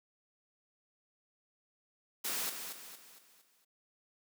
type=noise with echo; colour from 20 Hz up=white; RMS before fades=-36 dBFS; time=2.24-2.5 s; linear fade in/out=10 ms; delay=230 ms; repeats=5; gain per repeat=-7 dB; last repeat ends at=3.65 s; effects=high-pass 200 Hz 12 dB/octave